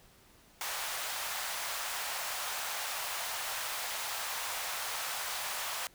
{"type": "high-pass noise", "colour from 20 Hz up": "pink", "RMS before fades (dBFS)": -37, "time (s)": [0.61, 5.87], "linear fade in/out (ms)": 0, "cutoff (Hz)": 700, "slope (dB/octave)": 24, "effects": ["pink hiss -61 dBFS RMS until 5.94 s"]}